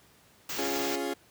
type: band-stop noise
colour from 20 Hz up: white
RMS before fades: -35 dBFS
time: 0.49-0.96 s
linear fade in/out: 5 ms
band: 7400 to 15000 Hz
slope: 48 dB/octave
type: chord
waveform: 30% pulse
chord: Db major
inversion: none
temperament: equal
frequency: 277.2 / 349.2 / 415.3 Hz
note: Db4 / F4 / Ab4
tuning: 0 / 0 / 0 cents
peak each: -32 dBFS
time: 0.58-1.14 s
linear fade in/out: 10 ms
effects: pink hiss -60 dBFS RMS until 1.3 s + high-pass 80 Hz 12 dB/octave